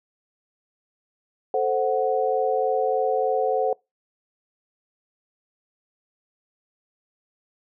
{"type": "chord", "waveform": "sine", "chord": "F# diminished", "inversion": "first", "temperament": "equal", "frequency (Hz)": [440, 523.3, 740], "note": ["A4", "C5", "F#5"], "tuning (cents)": [0, 0, 0], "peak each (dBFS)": -24, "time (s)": [1.54, 3.73], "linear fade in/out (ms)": 2, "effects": ["noise-tail reverb RT60 0.2 s tail -24 dB re dry"]}